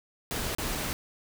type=noise with dropouts; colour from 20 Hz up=pink; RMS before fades=-32 dBFS; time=0.31-0.93 s; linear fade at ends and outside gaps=0 ms; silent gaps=0.549-0.584 / 0.752-0.755 s; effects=none